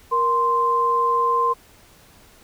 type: tone pair together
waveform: sine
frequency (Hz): 470.1 / 1043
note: A#4 / C6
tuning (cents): +15 / -6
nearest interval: octave + major second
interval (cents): 1379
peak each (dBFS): -24 / -17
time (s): 0.11-1.54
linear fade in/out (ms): 20
effects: pink hiss -51 dBFS RMS until 2.43 s